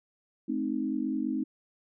sine chord, A diminished, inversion none, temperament equal with one note detuned, 216 / 261.6 / 311.1 Hz, A3 / C4 / Eb4, -32 / 0 / 0 cents, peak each -34 / -31 / -32 dBFS, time 0.48-1.44 s, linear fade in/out 10 ms, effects none

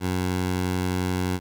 15% pulse tone, 91.5 Hz, F#2, 19 cents flat, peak -17 dBFS, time 0-1.4 s, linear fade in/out 50 ms, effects none

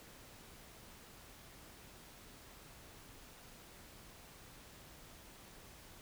silence, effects pink hiss -57 dBFS RMS until 6.01 s

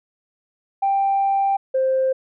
sine tone pair in turn, 787 / 525.3 Hz, G5 / C5, +7 / +7 cents, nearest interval perfect fifth, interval 700 cents, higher first, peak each -15 dBFS, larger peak neither, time 0.82-1.57 / 1.74-2.13 s, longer first, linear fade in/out 10 ms, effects tanh soft clip ceiling -12 dBFS

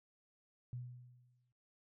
sine tone with exponential decay, 123.47 Hz, B2, in tune, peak -40 dBFS, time 0.73-1.52 s, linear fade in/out 0 ms, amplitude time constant 170 ms, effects noise-tail reverb RT60 0.4 s tail -17 dB re dry

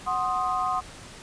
sine chord, C diminished, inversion second, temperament equal with one note detuned, 740 / 1052.6 / 1244.5 Hz, Gb5 / C6 / Eb6, 0 / +10 / 0 cents, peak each -28 dBFS, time 0.06-0.81 s, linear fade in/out 20 ms, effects pink hiss -44 dBFS RMS until 1.22 s + resampled to 22050 Hz

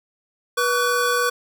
square tone cluster, 486.3 / 1136 / 1502 Hz, B4 / C#6 / F#6, -27 / +42 / +26 cents, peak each -23 / -23 / -24 dBFS, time 0.57-1.3 s, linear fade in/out 10 ms, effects none

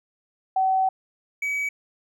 sine / triangle tone pair in turn, 760 / 2275 Hz, F#5 / C#7, +46 / +44 cents, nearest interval octave + perfect fifth, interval 1898 cents, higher second, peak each -18 / -22 dBFS, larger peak first, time 0.56-0.89 / 1.42-1.69 s, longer first, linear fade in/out 5 ms, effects none

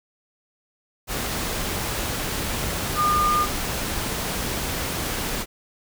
sine tone in noise, 1212 Hz, D#6, 46 cents flat, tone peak -18 dBFS, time 2.95-3.47 s, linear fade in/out 50 ms, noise pink, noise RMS -27 dBFS, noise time 1.07-5.46 s, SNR +6 dB, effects none

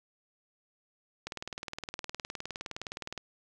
click train, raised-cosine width 0.2 ms, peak -20 dBFS, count 38, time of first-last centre 1.27-3.177 s, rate 19.4 Hz, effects none

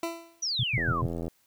20% pulse tone with exponential decay, 334.6 Hz, E4, 26 cents sharp, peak -22 dBFS, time 0.03-0.43 s, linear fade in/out 2 ms, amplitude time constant 85 ms
sine exponential sweep, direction down, 6060 to 992 Hz, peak -27 dBFS, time 0.42-1.02 s, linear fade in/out 10 ms
sine tone bursts, 122.7 Hz, B2, 11 cents flat, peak -24 dBFS, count 4, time 0.59-1.064 s, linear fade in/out 5 ms, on 45 ms, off 98 ms
click train, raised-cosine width 2 ms, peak -21 dBFS, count 43, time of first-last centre 0.78-1.281 s, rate 83.9 Hz
effects white hiss -67 dBFS RMS until 1.46 s

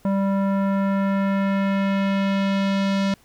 square tone with low-pass filter sweep, 196 Hz, G3, in tune, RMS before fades -21 dBFS, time 0.05-3.14 s, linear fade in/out 2 ms, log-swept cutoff 940 to 4700 Hz, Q 1.2, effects pink hiss -56 dBFS RMS until 3.24 s

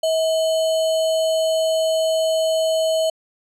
sine tone with sample-and-hold, 643 Hz, E5, 43 cents flat, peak -16 dBFS, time 0.03-3.1 s, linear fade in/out 5 ms, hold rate 3675 Hz, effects low-pass 10000 Hz 12 dB/octave

